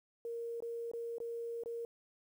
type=tone with dropouts; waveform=sine; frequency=466.2 Hz; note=A#4; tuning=in tune; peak=-38 dBFS; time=0.25-1.85 s; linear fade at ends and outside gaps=1 ms; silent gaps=0.604-0.623 / 0.915-0.935 / 1.183-1.202 / 1.636-1.659 s; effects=11-bit